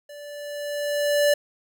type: tone with level ramp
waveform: square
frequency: 583 Hz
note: D5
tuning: 13 cents flat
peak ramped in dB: -40 to -16 dBFS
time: 0.09-1.34 s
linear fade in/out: 5 ms
effects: none